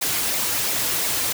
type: noise with flanger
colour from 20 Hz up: white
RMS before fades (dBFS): -23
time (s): 0.01-1.33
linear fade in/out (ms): 10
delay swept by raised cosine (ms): 0.63 to 5.33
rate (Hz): 2.9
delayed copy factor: -0.55
effects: none